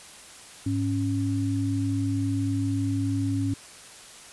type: tone pair together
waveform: sine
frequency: 104.13 / 276.4 Hz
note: G#2 / C#4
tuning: +5 / -5 cents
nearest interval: octave + perfect fourth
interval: 1690 cents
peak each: -26 dBFS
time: 0.66-3.54 s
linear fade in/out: 5 ms
effects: white hiss -46 dBFS RMS until 4.32 s + resampled to 24000 Hz